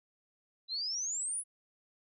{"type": "exponential sweep", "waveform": "sine", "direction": "up", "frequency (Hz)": [3951, 10390], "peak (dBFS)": -33, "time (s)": [0.68, 1.44], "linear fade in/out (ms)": 50, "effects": []}